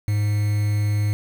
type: tone with quantisation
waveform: triangle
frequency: 104.1 Hz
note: G#2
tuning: 5 cents sharp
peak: -16 dBFS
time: 0.08-1.13 s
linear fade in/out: 0 ms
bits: 6
effects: none